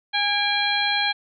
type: harmonic tone with a mistuned harmonic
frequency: 819 Hz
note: G#5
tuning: 24 cents flat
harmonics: 1 / 2 / 3 / 4 / 5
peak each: -26 / -26 / -26 / -26 / -26 dBFS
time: 0.13-1.13 s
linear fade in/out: 20 ms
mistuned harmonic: 3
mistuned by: -64 cents
effects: none